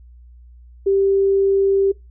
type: tone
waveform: sine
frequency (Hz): 392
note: G4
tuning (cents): 0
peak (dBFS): -13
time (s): 0.86-1.92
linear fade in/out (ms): 10
effects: noise-tail reverb RT60 0.2 s tail -22 dB re dry + added 60 Hz sine -41 dBFS peak until 2.1 s

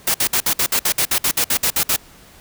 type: noise bursts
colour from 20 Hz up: white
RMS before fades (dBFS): -17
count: 15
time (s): 0.07-1.963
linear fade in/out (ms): 5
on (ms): 73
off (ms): 57
effects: pink hiss -46 dBFS RMS until 2.4 s

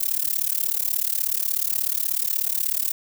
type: noise with amplitude modulation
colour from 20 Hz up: violet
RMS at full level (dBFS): -20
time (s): 0-2.92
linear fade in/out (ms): 10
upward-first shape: sine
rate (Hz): 36.5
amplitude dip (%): 95
effects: none

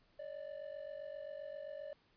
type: ring-modulated tone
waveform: triangle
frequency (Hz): 587.3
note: D5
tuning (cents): 0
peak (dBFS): -39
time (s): 0.19-1.93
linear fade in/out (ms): 0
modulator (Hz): 23.8
effects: pink hiss -72 dBFS RMS until 2.16 s + resampled to 11025 Hz

